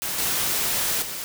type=noise with level steps; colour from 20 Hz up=white; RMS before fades=-28 / -24 / -32 dBFS; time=0.02-1.24 s; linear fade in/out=0 ms; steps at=0.18 / 1.02 s; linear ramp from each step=5 ms; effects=none